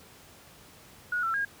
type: tone with pitch steps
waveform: sine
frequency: 1453 / 1342 / 1626 Hz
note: F#6 / E6 / G#6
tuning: -32 / +31 / -37 cents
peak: -26 dBFS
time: 1.12-1.45 s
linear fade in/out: 5 ms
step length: 110 ms
effects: pink hiss -53 dBFS RMS until 1.6 s + high-pass 60 Hz 12 dB/octave

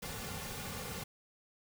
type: noise with comb filter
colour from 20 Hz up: pink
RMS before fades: -42 dBFS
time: 0.02-1.04 s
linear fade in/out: 10 ms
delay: 3.1 ms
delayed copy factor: -0.7
effects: none

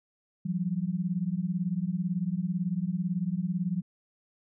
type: beating tone pair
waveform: sine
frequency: 170 / 188 Hz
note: F3 / F#3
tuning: -46 / +28 cents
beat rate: 18 Hz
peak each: -30 dBFS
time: 0.45-3.82 s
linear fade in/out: 10 ms
effects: none

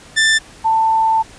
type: tone pair in turn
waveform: sawtooth / sine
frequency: 1774 / 889.6 Hz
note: A6 / A5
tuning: +14 / +19 cents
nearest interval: octave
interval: 1195 cents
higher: first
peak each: -7 / -11 dBFS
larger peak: first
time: 0.16-0.39 / 0.64-1.23 s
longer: second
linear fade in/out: 20 ms
effects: pink hiss -41 dBFS RMS until 1.38 s + resampled to 22050 Hz

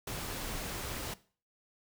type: noise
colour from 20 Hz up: pink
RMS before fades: -39 dBFS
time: 0.07-1.14 s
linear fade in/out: 5 ms
type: click train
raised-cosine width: 5 ms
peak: -37 dBFS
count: 5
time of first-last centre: 0.24-0.657 s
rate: 9.6 Hz
effects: noise-tail reverb RT60 0.4 s tail -18 dB re dry

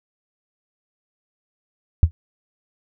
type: tone with exponential decay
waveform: sine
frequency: 82.41 Hz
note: E2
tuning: in tune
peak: -4 dBFS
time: 2.03-2.11 s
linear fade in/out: 0 ms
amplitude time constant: 16 ms
effects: none

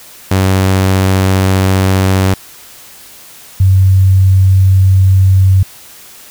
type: tone pair in turn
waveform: sawtooth / sine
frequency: 95 / 95 Hz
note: F#2 / F#2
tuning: +46 / +46 cents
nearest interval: unison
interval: 0 cents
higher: neither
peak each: -4 dBFS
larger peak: neither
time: 0.31-2.34 / 3.6-5.63 s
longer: neither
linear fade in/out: 5 ms
effects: white hiss -36 dBFS RMS until 6.3 s

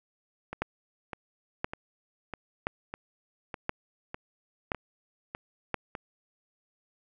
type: two click trains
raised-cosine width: 0.5 ms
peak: -21 / -13 dBFS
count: 10 / 6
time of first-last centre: 0.53-5.952 / 0.62-5.743 s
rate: 1.66 / 0.976 Hz
effects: none

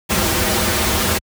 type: noise with comb filter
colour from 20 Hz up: pink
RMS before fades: -17 dBFS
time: 0.09-1.19 s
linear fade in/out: 20 ms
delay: 7 ms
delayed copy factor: -0.75
effects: high-pass 60 Hz 12 dB/octave

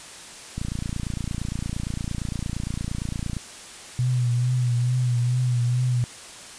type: click train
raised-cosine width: 5 ms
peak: -16 dBFS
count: 81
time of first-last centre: 0.58-3.367 s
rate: 28.7 Hz
type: tone with vibrato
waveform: sine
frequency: 123.47 Hz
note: B2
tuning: in tune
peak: -19 dBFS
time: 3.99-6.04 s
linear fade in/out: 0 ms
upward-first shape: triangle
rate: 2.3 Hz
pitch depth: 52 cents each way
effects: white hiss -41 dBFS RMS until 6.58 s + resampled to 22050 Hz

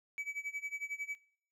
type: tone with tremolo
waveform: triangle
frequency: 2288 Hz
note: D7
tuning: 46 cents flat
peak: -33 dBFS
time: 0.18-1.15 s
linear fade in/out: 0 ms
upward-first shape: sine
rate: 11 Hz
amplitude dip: 85%
effects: noise-tail reverb RT60 0.5 s tail -18 dB re dry

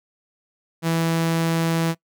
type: tone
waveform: sawtooth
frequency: 164.81 Hz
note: E3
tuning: in tune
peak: -15 dBFS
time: 0.82-1.95 s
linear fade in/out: 50 ms
effects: noise-tail reverb RT60 0.1 s tail -22 dB re dry

